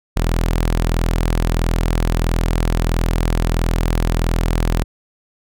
sawtooth tone, 41.52 Hz, E1, 13 cents sharp, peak -11 dBFS, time 0.16-4.84 s, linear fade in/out 10 ms, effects none

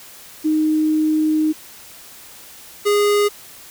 sine / square tone pair in turn, 310.1 / 411.8 Hz, D#4 / G#4, -6 / -15 cents, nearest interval perfect fourth, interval 491 cents, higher second, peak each -14 dBFS, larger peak neither, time 0.44-1.53 / 2.85-3.29 s, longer first, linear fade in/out 20 ms, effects white hiss -41 dBFS RMS until 3.7 s

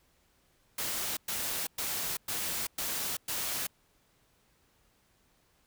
white noise bursts, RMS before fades -34 dBFS, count 6, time 0.78-3.67 s, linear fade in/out 5 ms, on 390 ms, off 110 ms, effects pink hiss -69 dBFS RMS until 5.66 s

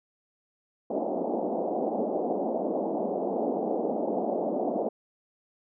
white band-pass noise, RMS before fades -29 dBFS, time 0.9-4.89 s, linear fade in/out 5 ms, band 200 to 750 Hz, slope 48 dB/octave, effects none

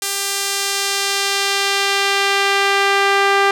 sawtooth tone with band-pass filter sweep, 396.5 Hz, G4, 20 cents sharp, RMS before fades -17 dBFS, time 0.02-3.51 s, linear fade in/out 2 ms, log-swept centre 8900 to 1500 Hz, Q 0.76, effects none

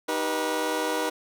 20% pulse chord, Eb augmented, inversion none, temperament just, 311.1 / 388.9 / 486.1 Hz, Eb4 / G4 / B4, 0 / -14 / -28 cents, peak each -25 / -28 / -23 dBFS, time 0.08-1.1 s, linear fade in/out 10 ms, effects none

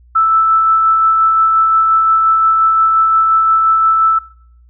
sine tone with tremolo, 1318.5 Hz, E6, in tune, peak -7 dBFS, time 0.15-4.19 s, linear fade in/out 10 ms, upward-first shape sine, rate 5.7 Hz, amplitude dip 25%, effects noise-tail reverb RT60 0.6 s tail -22 dB re dry + added 60 Hz sine -42 dBFS peak until 4.69 s

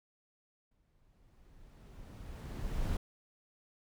brown noise with exponential growth, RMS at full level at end -33 dBFS, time 0.71-2.97 s, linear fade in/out 5 ms, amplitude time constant 490 ms, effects none

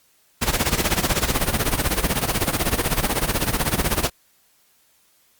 pink noise with tremolo, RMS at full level -18 dBFS, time 0.41-4.1 s, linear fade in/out 20 ms, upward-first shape sine, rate 16 Hz, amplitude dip 80%, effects white hiss -60 dBFS RMS until 5.39 s + Opus 48 kbps

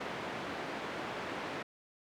pink band-pass noise, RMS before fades -40 dBFS, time 0-1.63 s, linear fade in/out 10 ms, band 240 to 2400 Hz, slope 12 dB/octave, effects none

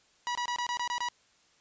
sawtooth tone bursts, 970 Hz, B5, 31 cents flat, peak -26 dBFS, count 8, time 0.27-1.086 s, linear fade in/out 0 ms, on 81 ms, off 24 ms, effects white hiss -65 dBFS RMS until 1.6 s + resampled to 16000 Hz

